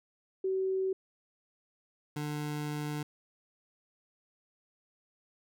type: tone pair in turn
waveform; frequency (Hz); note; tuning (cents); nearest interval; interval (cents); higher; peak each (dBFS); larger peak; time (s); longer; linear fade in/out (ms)
sine / 25% pulse; 380 / 148.98; F#4 / D3; +46 / +25; octave + major third; 1621; first; -28 / -30; first; 0.44-0.93 / 2.16-3.03; second; 5
effects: none